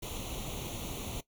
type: noise with comb filter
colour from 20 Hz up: pink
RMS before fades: -39 dBFS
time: 0.02-1.21 s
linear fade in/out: 10 ms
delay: 0.3 ms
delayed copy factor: +0.8
effects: noise-tail reverb RT60 0.1 s tail -17 dB re dry